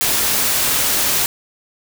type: noise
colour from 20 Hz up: white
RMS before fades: -17 dBFS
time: 0.01-1.26 s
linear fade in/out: 0 ms
effects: none